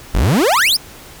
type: exponential sweep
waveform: 40% pulse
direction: up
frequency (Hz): 36.71 to 5588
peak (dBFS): -10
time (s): 0.14-0.77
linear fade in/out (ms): 10
effects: pink hiss -38 dBFS RMS until 1.2 s